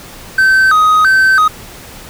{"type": "tone with vibrato", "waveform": "triangle", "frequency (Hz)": 1391, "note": "F6", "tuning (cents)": -7, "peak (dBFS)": -4, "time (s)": [0.38, 1.48], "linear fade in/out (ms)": 5, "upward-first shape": "square", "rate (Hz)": 1.5, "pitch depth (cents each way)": 180, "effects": ["pink hiss -33 dBFS RMS until 2.09 s"]}